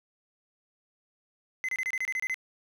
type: tone bursts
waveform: triangle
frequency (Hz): 2049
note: C7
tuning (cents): -37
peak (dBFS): -26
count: 10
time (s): 1.64-2.343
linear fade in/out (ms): 0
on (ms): 46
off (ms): 27
effects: none